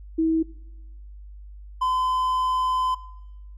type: tone pair in turn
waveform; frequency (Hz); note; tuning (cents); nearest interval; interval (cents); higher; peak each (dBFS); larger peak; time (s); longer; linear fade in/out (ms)
sine / triangle; 322.8 / 1021; E4 / C6; -36 / -43; octave + minor sixth; 1993; second; -18; neither; 0.18-0.43 / 1.81-2.95; second; 10
effects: noise-tail reverb RT60 1.0 s tail -22 dB re dry + added 50 Hz sine -39 dBFS peak until 3.57 s